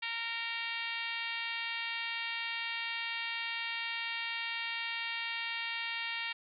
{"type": "harmonic tone", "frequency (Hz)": 462.1, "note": "A#4", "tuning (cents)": -15, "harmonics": [2, 3, 4, 5, 6, 7, 8, 9, 10], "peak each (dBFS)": [-46, -48, -41, -40, -41, -44, -45, -51, -53], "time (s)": [0.02, 6.33], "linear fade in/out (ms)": 10, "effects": []}